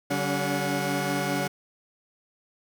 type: tone cluster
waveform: 20% pulse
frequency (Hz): 143.4 / 191 / 281.9 / 727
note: D3 / G3 / C#4 / F#5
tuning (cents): -41 / -45 / +29 / -31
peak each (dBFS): -26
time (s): 0.1-1.48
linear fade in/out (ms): 10
effects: none